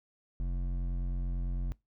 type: tone with hard clipping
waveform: triangle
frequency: 44.49 Hz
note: F1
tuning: 33 cents sharp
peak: -32 dBFS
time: 0.4-1.72 s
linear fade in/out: 0 ms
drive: 14 dB
effects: noise-tail reverb RT60 0.2 s tail -23 dB re dry